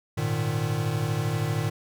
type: chord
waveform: square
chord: Ab suspended second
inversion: none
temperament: equal with one note detuned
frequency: 103.83 / 116.54 / 152.45 Hz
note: Ab2 / Bb2 / Eb3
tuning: 0 / 0 / -35 cents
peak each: -32 / -29 / -29 dBFS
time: 0.17-1.7 s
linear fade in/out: 10 ms
effects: none